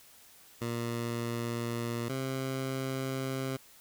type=tone pair in turn; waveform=15% pulse; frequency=117.7 / 132.76 Hz; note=A#2 / C3; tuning=+17 / +26 cents; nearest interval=major second; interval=209 cents; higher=second; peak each=-26 dBFS; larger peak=neither; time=0.61-2.09 / 2.09-3.57 s; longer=neither; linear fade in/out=10 ms; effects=white hiss -57 dBFS RMS until 3.8 s